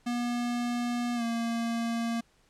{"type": "tone with pitch glide", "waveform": "square", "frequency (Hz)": [240.9, 231.6], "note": ["B3", "A#3"], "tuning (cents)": [-43, -11], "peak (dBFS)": -29, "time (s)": [0.06, 2.21], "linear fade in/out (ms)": 10, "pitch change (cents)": -68, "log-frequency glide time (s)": [1.15, 1.23], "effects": ["pink hiss -66 dBFS RMS until 2.49 s", "low-pass 9000 Hz 12 dB/octave"]}